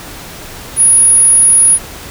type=tone; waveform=sine; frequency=10370 Hz; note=E9; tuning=29 cents flat; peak=-4 dBFS; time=0.76-1.79 s; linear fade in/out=50 ms; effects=pink hiss -29 dBFS RMS until 2.1 s